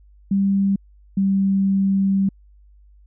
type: tone pair in turn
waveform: sine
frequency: 196.8 / 194.88 Hz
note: G3 / G3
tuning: +7 / -10 cents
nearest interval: unison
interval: 17 cents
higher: first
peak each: -15 dBFS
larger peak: neither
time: 0.31-0.76 / 1.17-2.29 s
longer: second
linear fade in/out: 5 ms
effects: added 50 Hz sine -47 dBFS peak until 3.06 s